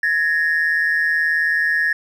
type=ring-modulated tone; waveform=triangle; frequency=1760 Hz; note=A6; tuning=in tune; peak=-9 dBFS; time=0.03-1.93 s; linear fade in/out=5 ms; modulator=79.3 Hz; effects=tanh soft clip ceiling -11 dBFS